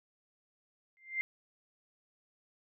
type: tone with exponential growth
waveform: sine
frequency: 2093 Hz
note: C7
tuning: in tune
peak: -27 dBFS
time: 0.97-1.21 s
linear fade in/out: 0 ms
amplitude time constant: 51 ms
effects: none